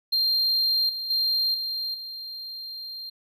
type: tone with level steps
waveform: triangle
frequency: 4186 Hz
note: C8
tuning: in tune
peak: -19 / -28 / -20 / -26 / -33 dBFS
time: 0.12-3.1 s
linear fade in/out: 10 ms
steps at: 0.89 / 1.1 / 1.54 / 1.94 s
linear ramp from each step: 5 ms
effects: none